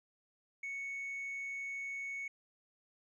triangle tone with tanh clipping, 2217 Hz, C#7, in tune, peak -39 dBFS, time 0.63-2.28 s, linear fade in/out 5 ms, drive 6 dB, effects none

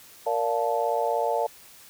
sine chord, Bb major seventh, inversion none, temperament just, 466.2 / 582.7 / 699.2 / 874.1 Hz, Bb4 / D5 / F5 / A5, 0 / -14 / +2 / -12 cents, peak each -28 dBFS, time 0.26-1.47 s, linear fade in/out 10 ms, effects white hiss -50 dBFS RMS until 1.89 s

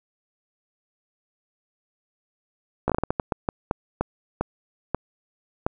slowing click train, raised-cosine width 1 ms, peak -8 dBFS, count 15, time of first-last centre 2.88-5.665 s, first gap 16 ms, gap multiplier 1.34, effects none

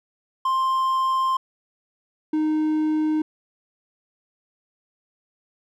triangle tone pair in turn, 1051 / 309.3 Hz, C6 / D#4, +7 / -10 cents, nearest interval octave + major sixth, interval 2117 cents, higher first, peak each -17 dBFS, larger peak neither, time 0.45-1.37 / 2.33-3.22 s, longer first, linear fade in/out 5 ms, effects none

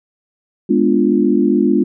sine chord, G# diminished seventh, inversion none, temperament equal, 207.7 / 246.9 / 293.7 / 349.2 Hz, G#3 / B3 / D4 / F4, 0 / 0 / 0 / 0 cents, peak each -16 dBFS, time 0.69-1.84 s, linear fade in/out 10 ms, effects none

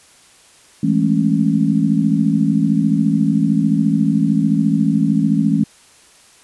sine chord, A major seventh, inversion second, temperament just, 165 / 206.2 / 220 / 275 Hz, E3 / G#3 / A3 / C#4, +2 / -12 / 0 / -14 cents, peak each -18 dBFS, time 0.83-5.64 s, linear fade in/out 5 ms, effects white hiss -48 dBFS RMS until 6.43 s + resampled to 24000 Hz

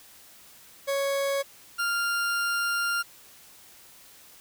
40% pulse tone pair in turn, 554.4 / 1397 Hz, C#5 / F6, 0 / 0 cents, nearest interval octave + major third, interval 1600 cents, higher second, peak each -24 dBFS, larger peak neither, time 0.87-1.43 / 1.78-3.03 s, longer second, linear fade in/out 20 ms, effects white hiss -52 dBFS RMS until 4.4 s

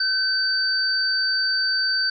sine tone pair together, 1532 / 4609 Hz, G6 / D8, -40 / -33 cents, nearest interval octave + perfect fifth, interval 1907 cents, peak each -23 / -21 dBFS, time 0-2.1 s, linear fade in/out 5 ms, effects none

